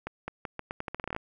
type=accelerating click train; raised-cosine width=0.5 ms; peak=-19 dBFS; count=15; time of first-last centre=0.07-1.164 s; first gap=210 ms; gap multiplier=0.82; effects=none